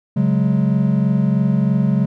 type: chord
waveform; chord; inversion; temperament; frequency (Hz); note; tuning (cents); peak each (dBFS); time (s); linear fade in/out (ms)
triangle; C# suspended fourth; none; just; 138.59 / 184.79 / 207.9; C#3 / F#3 / G#3; 0 / -2 / +2; -16; 0.16-2.06; 10
effects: none